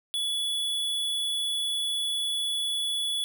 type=tone; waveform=square; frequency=3414 Hz; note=G#7; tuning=47 cents sharp; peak=-27 dBFS; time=0.14-3.24 s; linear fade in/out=0 ms; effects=11-bit